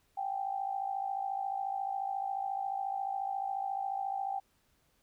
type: tone with amplitude modulation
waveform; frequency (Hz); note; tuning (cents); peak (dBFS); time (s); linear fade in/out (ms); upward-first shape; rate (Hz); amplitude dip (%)
sine; 783; G5; -2; -29; 0.17-4.4; 10; sine; 54.2; 75
effects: pink hiss -72 dBFS RMS until 5.02 s